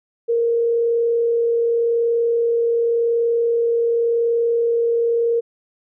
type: tone with frequency modulation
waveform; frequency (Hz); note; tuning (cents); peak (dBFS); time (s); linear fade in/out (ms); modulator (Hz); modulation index
sine; 466.2; A#4; 0; -15; 0.28-5.41; 20; 40.9; 0.2
effects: none